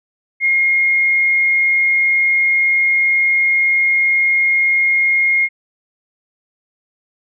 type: tone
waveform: sine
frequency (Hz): 2141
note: C7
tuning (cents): +39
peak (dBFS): -11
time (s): 0.4-5.49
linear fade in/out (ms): 50
effects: none